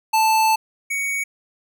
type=tone pair in turn; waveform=square; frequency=880 / 2238 Hz; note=A5 / C#7; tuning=0 / +16 cents; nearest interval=octave + major third; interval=1616 cents; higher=second; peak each=-15 / -22 dBFS; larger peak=first; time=0.13-0.56 / 0.9-1.24 s; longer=first; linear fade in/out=10 ms; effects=none